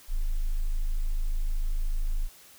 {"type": "tone", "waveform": "sine", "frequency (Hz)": 26.68, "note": "G#0", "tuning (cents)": 48, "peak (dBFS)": -22, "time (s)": [0.08, 2.29], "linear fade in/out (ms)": 50, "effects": ["tanh soft clip ceiling -21 dBFS", "white hiss -53 dBFS RMS until 2.58 s"]}